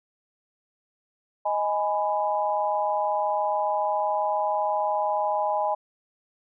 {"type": "chord", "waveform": "sine", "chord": "G# minor", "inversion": "second", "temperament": "just", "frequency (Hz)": [623, 830.6, 996.7], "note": ["D#5", "G#5", "B5"], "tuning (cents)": [2, 0, 16], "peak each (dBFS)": [-27, -25, -29], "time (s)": [1.45, 5.75], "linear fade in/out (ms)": 10, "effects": []}